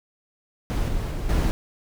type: noise with level steps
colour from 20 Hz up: brown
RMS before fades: -23 / -26 / -28 / -20 dBFS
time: 0.7-1.51 s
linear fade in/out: 0 ms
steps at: 0.88 / 1.11 / 1.29 s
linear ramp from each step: 5 ms
effects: none